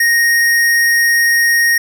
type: tone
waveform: square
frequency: 1864.7 Hz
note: A#6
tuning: in tune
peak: -10 dBFS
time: 0-1.78 s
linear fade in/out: 5 ms
effects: none